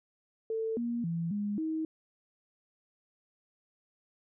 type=tone with pitch steps; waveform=sine; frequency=445.8 / 236.6 / 167.3 / 205.6 / 317.2 Hz; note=A4 / A#3 / E3 / G#3 / D#4; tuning=+23 / +26 / +26 / -17 / +33 cents; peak=-30 dBFS; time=0.5-1.85 s; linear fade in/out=2 ms; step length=270 ms; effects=none